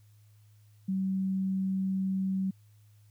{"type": "tone", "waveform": "sine", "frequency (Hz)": 190.7, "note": "G3", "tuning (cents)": -47, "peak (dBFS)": -27, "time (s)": [0.88, 2.51], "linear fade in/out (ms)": 10, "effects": ["added 105 Hz sine -56 dBFS peak until 3.1 s", "white hiss -71 dBFS RMS until 3.1 s"]}